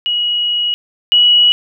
sine tone pair in turn, 2907 / 2924 Hz, F#7 / F#7, -31 / -21 cents, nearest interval unison, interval 10 cents, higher second, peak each -13 / -6 dBFS, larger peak second, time 0.06-0.74 / 1.12-1.52 s, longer first, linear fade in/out 0 ms, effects none

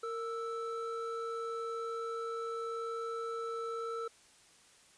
triangle tone pair together, 460.3 / 1320.1 Hz, A#4 / E6, -22 / +2 cents, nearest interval octave + tritone, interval 1824 cents, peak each -36 / -38 dBFS, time 0.03-4.08 s, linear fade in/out 5 ms, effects white hiss -62 dBFS RMS until 4.97 s + resampled to 22050 Hz

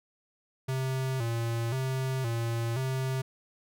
square tone with vibrato, 123.47 Hz, B2, in tune, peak -29 dBFS, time 0.68-3.22 s, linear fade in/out 10 ms, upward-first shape square, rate 0.96 Hz, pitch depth 110 cents each way, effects none

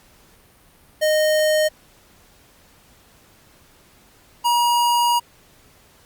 square tone pair in turn, 617 / 954.8 Hz, D#5 / A#5, -15 / +41 cents, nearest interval minor sixth, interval 756 cents, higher second, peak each -16 dBFS, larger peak neither, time 1.01-1.69 / 4.44-5.2 s, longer second, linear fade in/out 20 ms, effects pink hiss -53 dBFS RMS until 6.05 s + Opus 48 kbps

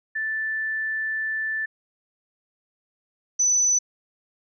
sine tone pair in turn, 1760 / 5992 Hz, A6 / F#8, 0 / +21 cents, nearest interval octave + major sixth, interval 2121 cents, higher second, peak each -24 / -17 dBFS, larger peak second, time 0.15-1.66 / 3.39-3.79 s, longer first, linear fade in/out 10 ms, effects none

